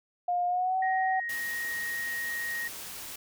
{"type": "tone with pitch glide", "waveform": "sine", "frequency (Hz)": [710, 756.6], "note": ["F5", "F#5"], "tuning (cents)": [28, 38], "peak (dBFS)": -25, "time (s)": [0.28, 1.2], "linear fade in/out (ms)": 5, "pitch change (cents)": 110, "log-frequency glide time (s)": [0.47, 0.78]}
{"type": "tone", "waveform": "sine", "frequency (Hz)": 1877, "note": "A#6", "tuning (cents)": 11, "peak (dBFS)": -31, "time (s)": [0.82, 2.68], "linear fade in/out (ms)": 5}
{"type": "noise", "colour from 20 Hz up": "white", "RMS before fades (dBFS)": -41, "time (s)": [1.29, 3.16], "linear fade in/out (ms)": 5}
{"effects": []}